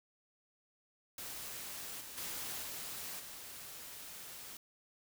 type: noise with level steps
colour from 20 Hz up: white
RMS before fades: -45 / -49 / -42 / -44 / -49 dBFS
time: 1.18-4.57 s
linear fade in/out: 2 ms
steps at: 2 / 2.17 / 2.62 / 3.19 s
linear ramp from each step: 10 ms
effects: none